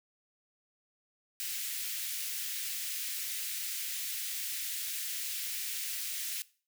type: high-pass noise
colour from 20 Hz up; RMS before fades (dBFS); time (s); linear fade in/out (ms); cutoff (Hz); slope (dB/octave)
white; -37; 1.4-6.42; 0; 1900; 24
effects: noise-tail reverb RT60 0.4 s tail -20 dB re dry